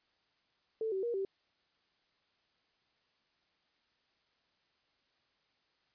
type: tone with pitch steps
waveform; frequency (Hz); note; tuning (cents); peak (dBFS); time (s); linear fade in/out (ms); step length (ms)
sine; 442.8 / 382.6 / 472.8 / 388; A4 / G4 / A#4 / G4; +11 / -42 / +24 / -18; -32; 0.81-1.25; 2; 110
effects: white hiss -75 dBFS RMS until 5.94 s + resampled to 11025 Hz